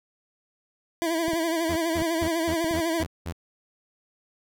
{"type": "tone with vibrato", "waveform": "25% pulse", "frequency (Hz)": 329.6, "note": "E4", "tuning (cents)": 0, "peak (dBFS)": -20, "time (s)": [1.02, 3.03], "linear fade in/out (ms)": 0, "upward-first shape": "sine", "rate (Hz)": 12, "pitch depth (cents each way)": 63}
{"type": "clicks", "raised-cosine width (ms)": 3, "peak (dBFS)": -23, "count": 7, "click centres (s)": [1.282, 1.334, 2.021, 2.226, 2.644, 2.711, 3.032]}
{"type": "tone bursts", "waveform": "sawtooth", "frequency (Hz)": 84.7, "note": "E2", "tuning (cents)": 48, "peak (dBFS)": -26, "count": 7, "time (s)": [1.69, 3.327], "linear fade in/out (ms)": 10, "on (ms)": 71, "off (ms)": 190}
{"effects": []}